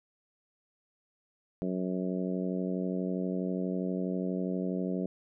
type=harmonic tone; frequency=92.3 Hz; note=F#2; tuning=4 cents flat; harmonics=2 / 3 / 4 / 5 / 6 / 7; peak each=-32 / -36 / -38 / -40 / -42 / -43 dBFS; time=1.62-5.06 s; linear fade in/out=0 ms; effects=none